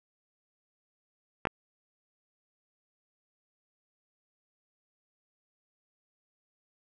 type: clicks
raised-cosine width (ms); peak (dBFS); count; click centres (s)
0.5; -13; 2; 1.453 / 1.471
effects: none